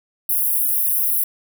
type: high-pass noise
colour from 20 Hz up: white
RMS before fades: -19 dBFS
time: 0.29-1.24 s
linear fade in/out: 5 ms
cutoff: 10000 Hz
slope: 96 dB/octave
effects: none